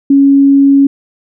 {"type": "tone", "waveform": "sine", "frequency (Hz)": 277.2, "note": "C#4", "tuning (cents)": 0, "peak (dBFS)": -3, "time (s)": [0.1, 0.87], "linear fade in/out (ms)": 5, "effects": []}